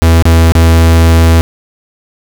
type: tone with dropouts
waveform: 45% pulse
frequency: 82.41 Hz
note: E2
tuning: in tune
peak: -3 dBFS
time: 0.02-1.41 s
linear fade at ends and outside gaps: 0 ms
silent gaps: 0.224-0.254 / 0.521-0.552 s
effects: none